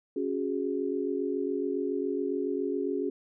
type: chord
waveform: sine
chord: C# suspended fourth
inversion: none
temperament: equal with one note detuned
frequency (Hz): 277.2 / 368.1 / 415.3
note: C#4 / F#4 / G#4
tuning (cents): 0 / -9 / 0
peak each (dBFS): -32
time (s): 0.16-3.1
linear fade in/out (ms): 5
effects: none